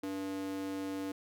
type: tone with high-pass filter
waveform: square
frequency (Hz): 96.5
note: G2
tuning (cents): -27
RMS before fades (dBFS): -38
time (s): 0.03-1.12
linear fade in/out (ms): 5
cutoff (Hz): 330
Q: 5.1
effects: none